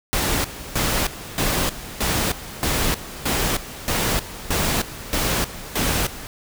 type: noise with tremolo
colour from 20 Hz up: pink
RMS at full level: -21 dBFS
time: 0.13-6.27 s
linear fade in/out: 0 ms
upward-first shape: square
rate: 1.6 Hz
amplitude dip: 80%
effects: none